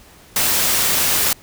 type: noise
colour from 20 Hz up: white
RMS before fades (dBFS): -17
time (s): 0.36-1.33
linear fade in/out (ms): 2
effects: pink hiss -46 dBFS RMS until 1.42 s